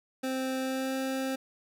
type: tone with pitch glide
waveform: 25% pulse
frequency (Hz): 261.6 to 264.8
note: C4 to C4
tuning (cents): 0 to +21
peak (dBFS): -26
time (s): 0.23-1.36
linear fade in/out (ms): 10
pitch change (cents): +21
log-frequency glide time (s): 0.6-0.96
effects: none